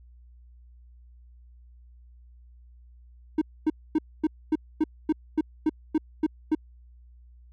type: tone bursts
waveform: triangle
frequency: 311.1 Hz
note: D#4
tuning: in tune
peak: -17 dBFS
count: 12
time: 3.38-6.55 s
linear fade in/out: 5 ms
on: 35 ms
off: 250 ms
effects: added 60 Hz sine -49 dBFS peak until 7.52 s